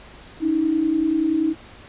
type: tone pair together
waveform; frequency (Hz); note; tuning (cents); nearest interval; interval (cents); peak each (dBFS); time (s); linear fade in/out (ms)
sine; 289.7 / 320.1; D4 / D#4; -24 / +49; major second; 173; -24 / -18; 0.4-1.55; 50
effects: pink hiss -44 dBFS RMS until 1.88 s + resampled to 8000 Hz